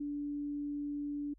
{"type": "tone", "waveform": "sine", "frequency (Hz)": 290, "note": "D4", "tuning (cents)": -22, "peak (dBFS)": -35, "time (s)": [0, 1.34], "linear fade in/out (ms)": 10, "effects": ["added 45 Hz sine -59 dBFS peak until 1.38 s"]}